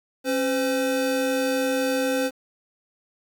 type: tone pair together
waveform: square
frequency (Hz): 271.2 / 512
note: C#4 / C5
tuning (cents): -38 / -38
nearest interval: major seventh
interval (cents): 1100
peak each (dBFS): -26 / -24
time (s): 0.24-2.31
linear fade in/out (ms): 50
effects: 8-bit